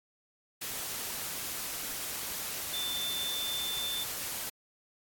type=tone in noise; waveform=sine; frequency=3542 Hz; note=A7; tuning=11 cents sharp; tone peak=-33 dBFS; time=2.73-4.04 s; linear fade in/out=10 ms; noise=white; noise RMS=-37 dBFS; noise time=0.61-4.5 s; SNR=+1 dB; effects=AAC 64 kbps